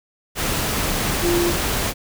sine tone in noise, 346 Hz, F4, 16 cents flat, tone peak -17 dBFS, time 1.21-1.53 s, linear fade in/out 50 ms, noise pink, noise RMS -22 dBFS, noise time 0.35-1.94 s, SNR +2 dB, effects none

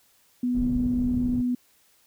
sine tone, 246.9 Hz, B3, in tune, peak -22 dBFS, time 0.43-1.55 s, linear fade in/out 5 ms
pink low-pass noise, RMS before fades -32 dBFS, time 0.54-1.42 s, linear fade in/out 10 ms, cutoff 190 Hz, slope 12 dB/octave
effects white hiss -62 dBFS RMS until 2.06 s

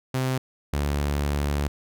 sawtooth tone pair in turn, 130 / 72.14 Hz, C3 / D2, -11 / -30 cents, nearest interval minor seventh, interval 1019 cents, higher first, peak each -19 dBFS, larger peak neither, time 0.14-0.38 / 0.73-1.68 s, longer second, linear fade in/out 5 ms, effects none

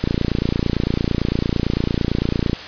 click train, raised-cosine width 3 ms, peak -5 dBFS, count 73, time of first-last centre 0.04-2.531 s, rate 28.9 Hz, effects white hiss -32 dBFS RMS until 2.67 s + resampled to 11025 Hz

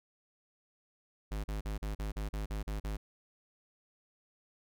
square tone bursts, 51.9 Hz, G#1, in tune, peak -35 dBFS, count 10, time 1.31-2.97 s, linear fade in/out 10 ms, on 130 ms, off 40 ms, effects none

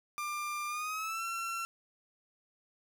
30% pulse tone with pitch glide, 1193 to 1354.7 Hz, D6 to E6, +27 to +47 cents, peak -32 dBFS, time 0.18-1.65 s, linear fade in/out 0 ms, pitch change +220 cents, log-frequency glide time 0.67-1.24 s, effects none

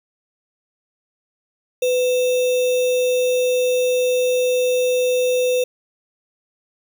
sine tone with sample-and-hold, 501 Hz, B4, 25 cents sharp, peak -15 dBFS, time 1.82-5.64 s, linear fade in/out 5 ms, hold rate 3150 Hz, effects none

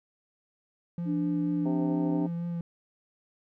triangle tone with vibrato, 171 Hz, F3, 36 cents flat, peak -28 dBFS, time 0.98-2.61 s, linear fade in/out 2 ms, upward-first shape triangle, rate 4.2 Hz, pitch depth 19 cents each way
sine tone, 293.7 Hz, D4, in tune, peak -27 dBFS, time 1.05-2.29 s, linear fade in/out 50 ms
harmonic tone, 130.4 Hz, C3, 5 cents flat, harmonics 2 / 3 / 4 / 5 / 6 / 7, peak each -34 / -38 / -40 / -42 / -44 / -45 dBFS, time 1.65-2.27 s, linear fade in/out 10 ms
effects none

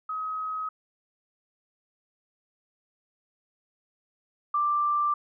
sine tone pair in turn, 1269 / 1179.2 Hz, D#6 / D6, +34 / +7 cents, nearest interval minor second, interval 127 cents, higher first, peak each -29 / -22 dBFS, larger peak second, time 0.09-0.69 / 4.54-5.14 s, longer neither, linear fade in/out 5 ms, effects none

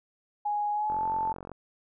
sine tone with pitch glide, 830.6 to 880 Hz, G#5 to A5, 0 to 0 cents, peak -26 dBFS, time 0.45-1.33 s, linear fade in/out 10 ms, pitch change +100 cents, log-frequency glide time 0.72-1.08 s
click train, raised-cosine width 1 ms, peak -26 dBFS, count 29, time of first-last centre 0.9-1.517 s, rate 45.4 Hz
effects none

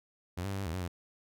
sawtooth tone with pitch steps, 89.2 / 98.5 / 97.5 / 98.8 / 80.3 / 92.9 / 87.4 Hz, F2 / G2 / G2 / G2 / E2 / F#2 / F2, +37 / +9 / -9 / +14 / -45 / +7 / +2 cents, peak -30 dBFS, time 0.37-0.881 s, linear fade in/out 10 ms, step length 73 ms, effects none

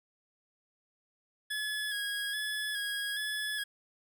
25% pulse tone with vibrato, 1679 Hz, G#6, 18 cents sharp, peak -29 dBFS, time 1.5-3.64 s, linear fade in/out 10 ms, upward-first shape square, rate 1.2 Hz, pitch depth 31 cents each way, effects none

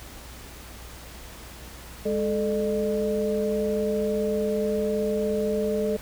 sine tone cluster, 206.6 / 435.4 / 604 Hz, G#3 / A4 / D5, -9 / -18 / +48 cents, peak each -28 / -25 / -29 dBFS, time 2.05-5.97 s, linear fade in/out 10 ms, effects added 60 Hz sine -44 dBFS peak until 6.01 s + pink hiss -44 dBFS RMS until 6.01 s

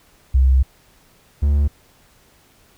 sine / triangle tone pair in turn, 65.41 / 72.09 Hz, C2 / D2, 0 / -32 cents, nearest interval major second, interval 168 cents, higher second, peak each -10 / -11 dBFS, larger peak first, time 0.34-0.63 / 1.42-1.68 s, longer first, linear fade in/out 10 ms, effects pink hiss -54 dBFS RMS until 2.77 s

